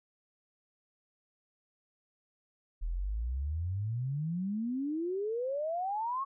sine exponential sweep, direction up, 38.38 to 1117 Hz, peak -31 dBFS, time 2.81-6.25 s, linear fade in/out 20 ms, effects none

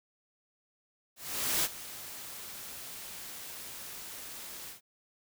white noise with ADSR envelope, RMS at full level -28 dBFS, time 1.16-4.81 s, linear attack 480 ms, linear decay 38 ms, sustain -16 dB, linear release 120 ms, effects none

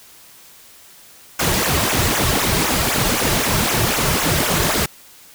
pink noise with flanger, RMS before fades -18 dBFS, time 1.39-4.86 s, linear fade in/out 5 ms, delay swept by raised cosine 0.21 to 4.11 ms, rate 3.9 Hz, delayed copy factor -0.85, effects white hiss -45 dBFS RMS until 5.34 s

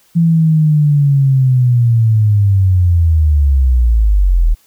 sine linear sweep, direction down, 169 to 38.14 Hz, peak -7 dBFS, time 0.15-4.55 s, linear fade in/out 20 ms, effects white hiss -52 dBFS RMS until 4.66 s

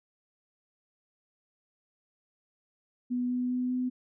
sine tone with pitch steps, 247 / 248.7 / 250.4 / 252.2 Hz, B3 / B3 / B3 / B3, 0 / +12 / +24 / +36 cents, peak -27 dBFS, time 3.1-3.9 s, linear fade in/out 20 ms, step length 200 ms, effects none

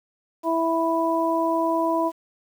harmonic tone, 329.2 Hz, E4, 2 cents flat, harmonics 1 / 2 / 3, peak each -24 / -24 / -24 dBFS, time 0.43-2.12 s, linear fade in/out 50 ms, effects 8-bit

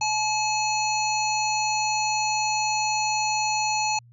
harmonic tone, 856 Hz, A5, 48 cents flat, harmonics 1 / 3 / 5 / 7 / 8, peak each -24 / -29 / -31 / -32 / -33 dBFS, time 0.01-3.99 s, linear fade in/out 5 ms, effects added 119 Hz sine -49 dBFS peak until 4.12 s

